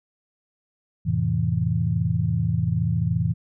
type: chord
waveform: sine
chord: F major seventh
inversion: none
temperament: equal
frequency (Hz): 87.31 / 110 / 130.81 / 164.81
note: F2 / A2 / C3 / E3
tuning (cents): 0 / 0 / 0 / 0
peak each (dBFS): -28 / -24 / -27 / -24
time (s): 1.05-3.34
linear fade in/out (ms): 20
effects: none